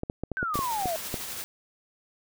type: clicks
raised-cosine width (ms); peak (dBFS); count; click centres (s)
2; -17; 9; 0.034 / 0.099 / 0.236 / 0.317 / 0.429 / 0.556 / 0.591 / 0.857 / 1.142
type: exponential sweep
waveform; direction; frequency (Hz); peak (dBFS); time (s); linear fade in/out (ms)
sine; down; 1568 to 633; -27; 0.37-0.96; 0
type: noise with tremolo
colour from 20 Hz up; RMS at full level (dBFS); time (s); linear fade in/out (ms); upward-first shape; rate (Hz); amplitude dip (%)
white; -35; 0.54-1.44; 0; sine; 12; 30
effects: none